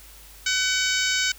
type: harmonic tone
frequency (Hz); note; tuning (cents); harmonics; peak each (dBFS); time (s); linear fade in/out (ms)
754; F#5; +32; 2 / 3 / 4 / 5 / 6 / 7 / 8 / 9 / 10; -26 / -28 / -29 / -30 / -31 / -31 / -32 / -33 / -33; 0.46-1.32; 5
effects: added 50 Hz sine -48 dBFS peak until 1.38 s + white hiss -48 dBFS RMS until 1.38 s